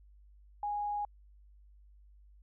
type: tone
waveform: sine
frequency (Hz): 826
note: G#5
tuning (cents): -10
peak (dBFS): -32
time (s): 0.63-1.05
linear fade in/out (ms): 2
effects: added 50 Hz sine -56 dBFS peak until 2.42 s